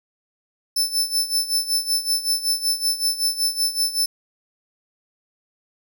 sawtooth tone with tremolo, 5280 Hz, E8, 2 cents sharp, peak -14 dBFS, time 0.76-4.06 s, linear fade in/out 5 ms, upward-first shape sine, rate 5.3 Hz, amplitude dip 80%, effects none

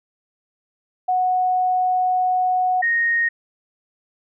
sine tone pair in turn, 736 / 1861.6 Hz, F#5 / A#6, -9 / -3 cents, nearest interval octave + major third, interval 1606 cents, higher second, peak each -16 dBFS, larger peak neither, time 1.08-2.82 / 2.82-3.29 s, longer first, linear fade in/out 10 ms, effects none

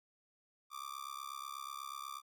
45% pulse tone with amplitude modulation, 1180 Hz, D6, 8 cents sharp, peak -39 dBFS, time 0.7-2.22 s, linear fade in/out 50 ms, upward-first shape sine, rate 68.2 Hz, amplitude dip 100%, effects none

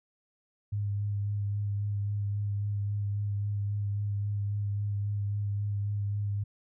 sine tone with vibrato, 102.1 Hz, G#2, 29 cents flat, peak -28 dBFS, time 0.72-6.44 s, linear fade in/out 10 ms, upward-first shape sine, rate 3.7 Hz, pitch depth 17 cents each way, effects none

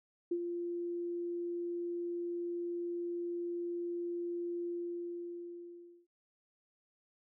sine tone with ADSR envelope, 346.5 Hz, F4, 14 cents flat, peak -29 dBFS, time 0.31-6.07 s, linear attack 7 ms, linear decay 63 ms, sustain -6 dB, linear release 1400 ms, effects none

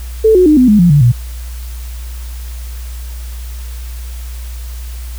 sine tone with pitch steps, 440 / 365.7 / 304 / 252.7 / 210.1 / 174.61 / 145.15 / 120.65 Hz, A4 / F#4 / D#4 / B3 / G#3 / F3 / D3 / B2, 0 / -20 / -40 / +40 / +20 / 0 / -20 / -40 cents, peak -4 dBFS, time 0.24-1.12 s, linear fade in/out 10 ms, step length 110 ms, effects added 60 Hz sine -22 dBFS peak until 5.18 s + white hiss -37 dBFS RMS until 5.18 s

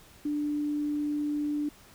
sine tone, 295.1 Hz, D4, 8 cents sharp, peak -27 dBFS, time 0.25-1.69 s, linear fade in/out 5 ms, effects pink hiss -55 dBFS RMS until 1.94 s

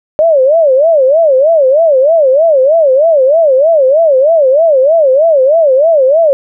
sine tone with vibrato, 587.3 Hz, D5, in tune, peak -4 dBFS, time 0.19-6.33 s, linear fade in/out 0 ms, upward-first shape sine, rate 3.2 Hz, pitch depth 230 cents each way, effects none

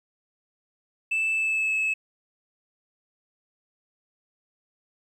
sine tone with pitch glide, 2637 to 2595 Hz, E7 to E7, 0 to -28 cents, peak -20 dBFS, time 1.11-1.94 s, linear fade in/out 10 ms, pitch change -28 cents, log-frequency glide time 1.32-1.75 s, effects tanh soft clip ceiling -21 dBFS + 10-bit

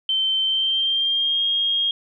sine tone with pitch glide, 3100 to 3248 Hz, G7 to G#7, -20 to -39 cents, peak -18 dBFS, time 0.09-1.91 s, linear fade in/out 2 ms, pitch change +81 cents, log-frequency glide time 0.42-1.44 s, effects none

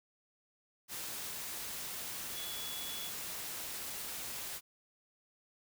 sine tone in noise, 3393 Hz, G#7, 36 cents sharp, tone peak -44 dBFS, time 2.33-3.12 s, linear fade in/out 50 ms, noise white, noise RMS -42 dBFS, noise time 0.88-4.61 s, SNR -5 dB, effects none

